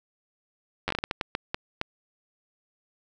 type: slowing click train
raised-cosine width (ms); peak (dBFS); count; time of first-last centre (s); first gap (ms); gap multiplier
0.3; -11; 12; 0.88-1.814; 10; 1.39
effects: none